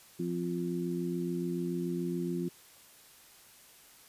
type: harmonic tone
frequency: 87 Hz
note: F2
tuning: 6 cents flat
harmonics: 2 / 3 / 4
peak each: -34 / -38 / -35 dBFS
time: 0.19-2.49 s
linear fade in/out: 10 ms
effects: white hiss -57 dBFS RMS until 4.08 s + resampled to 32000 Hz